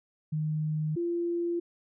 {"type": "tone pair in turn", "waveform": "sine", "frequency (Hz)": [154.2, 343.6], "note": ["D#3", "F4"], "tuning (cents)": [-15, -28], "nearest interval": "octave + major second", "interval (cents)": 1387, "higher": "second", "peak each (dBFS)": -27, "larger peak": "neither", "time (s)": [[0.32, 0.96], [0.96, 1.6]], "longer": "neither", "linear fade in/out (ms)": 10, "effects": []}